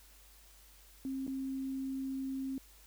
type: tone with dropouts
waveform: sine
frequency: 267 Hz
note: C4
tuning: 35 cents sharp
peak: -35 dBFS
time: 1.05-2.58 s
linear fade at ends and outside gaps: 1 ms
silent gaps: 1.267-1.278 s
effects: added 50 Hz sine -60 dBFS peak until 2.86 s + white hiss -61 dBFS RMS until 2.86 s